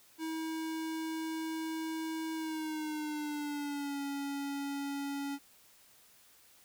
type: tone with pitch glide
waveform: square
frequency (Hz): 320.7 to 280.8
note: E4 to C#4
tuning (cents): -48 to +22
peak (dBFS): -36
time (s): 0.18-5.39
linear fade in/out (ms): 50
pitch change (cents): -230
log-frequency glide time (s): 2.34-4
effects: white hiss -62 dBFS RMS until 6.64 s